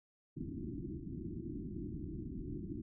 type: low-pass noise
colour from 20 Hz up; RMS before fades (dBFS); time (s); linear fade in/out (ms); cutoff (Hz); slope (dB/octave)
white; -43; 0.36-2.82; 10; 360; 96
effects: none